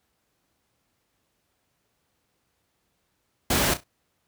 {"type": "noise with echo", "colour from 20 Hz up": "pink", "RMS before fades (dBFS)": -22, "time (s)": [3.5, 3.74], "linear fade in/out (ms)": 5, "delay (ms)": 33, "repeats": 3, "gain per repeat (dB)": -12, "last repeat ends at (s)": 3.839, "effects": ["pink hiss -73 dBFS RMS until 4.27 s", "high-pass 60 Hz 12 dB/octave"]}